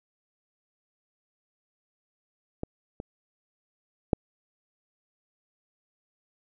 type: clicks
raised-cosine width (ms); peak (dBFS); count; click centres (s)
2; -18 / -22 / -7; 3; 2.634 / 3.001 / 4.132
effects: none